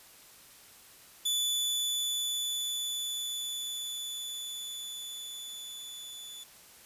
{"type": "tone with level ramp", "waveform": "sawtooth", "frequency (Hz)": 3474, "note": "A7", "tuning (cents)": -23, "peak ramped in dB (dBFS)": [-24, -40], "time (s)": [1.25, 6.44], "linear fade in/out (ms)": 10, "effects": ["white hiss -55 dBFS RMS until 6.85 s", "resampled to 32000 Hz"]}